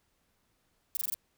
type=noise bursts; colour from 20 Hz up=violet; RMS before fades=-32 dBFS; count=5; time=0.95-1.142 s; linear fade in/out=0 ms; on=20 ms; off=23 ms; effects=pink hiss -74 dBFS RMS until 1.37 s